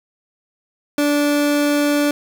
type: tone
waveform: 30% pulse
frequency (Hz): 291.2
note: D4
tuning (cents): -15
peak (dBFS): -12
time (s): 0.98-2.11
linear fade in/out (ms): 2
effects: 8-bit